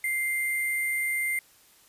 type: tone with sample-and-hold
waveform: sine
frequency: 2093 Hz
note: C7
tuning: in tune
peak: -25 dBFS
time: 0.04-1.39 s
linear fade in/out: 2 ms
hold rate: 11025 Hz
effects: white hiss -58 dBFS RMS until 1.88 s + resampled to 32000 Hz